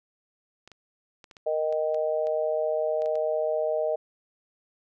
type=clicks; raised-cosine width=0.2 ms; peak=-30 dBFS; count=11; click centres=0.676 / 0.717 / 1.242 / 1.312 / 1.368 / 1.726 / 1.945 / 2.27 / 3.02 / 3.059 / 3.155 s
type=harmonic tone; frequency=155.56 Hz; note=D#3; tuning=in tune; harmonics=3 / 4 / 5; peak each=-29 / -25 / -37 dBFS; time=1.46-3.96 s; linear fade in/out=10 ms
effects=none